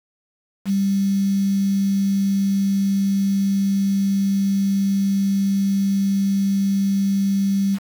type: tone with quantisation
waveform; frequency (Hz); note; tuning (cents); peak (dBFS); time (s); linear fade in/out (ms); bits
sine; 196.6; G3; +5; -16; 0.65-7.79; 50; 6
effects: none